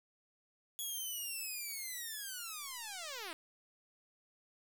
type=linear sweep; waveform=5% pulse; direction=down; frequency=3380 to 303.9 Hz; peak=-31 dBFS; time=0.79-3.33 s; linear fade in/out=0 ms; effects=10-bit